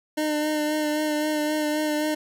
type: tone with vibrato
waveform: 25% pulse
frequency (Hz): 303.4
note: D#4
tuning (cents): -44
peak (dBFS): -19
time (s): 0.17-2.15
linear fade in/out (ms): 10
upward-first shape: sine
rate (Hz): 3.8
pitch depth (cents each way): 23
effects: none